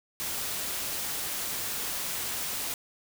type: noise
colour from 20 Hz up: white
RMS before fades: -33 dBFS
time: 0.2-2.74 s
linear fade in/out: 0 ms
effects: none